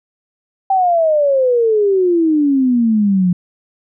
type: exponential sweep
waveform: sine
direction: down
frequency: 784 to 174.61 Hz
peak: -10 dBFS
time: 0.7-3.33 s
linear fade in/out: 5 ms
effects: none